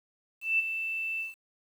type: tone with ADSR envelope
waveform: sine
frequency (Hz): 2657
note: E7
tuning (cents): +13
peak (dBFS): -21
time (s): 0.41-1.35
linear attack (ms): 180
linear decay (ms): 20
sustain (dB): -9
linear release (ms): 150
effects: 9-bit